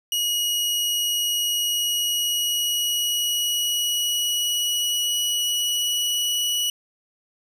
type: tone with pitch glide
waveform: sawtooth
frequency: 2900 to 2934 Hz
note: F#7 to F#7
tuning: -35 to -15 cents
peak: -18 dBFS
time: 0.12-6.7 s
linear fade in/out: 2 ms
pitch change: +20 cents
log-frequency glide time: 1.72-6.48 s
effects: 9-bit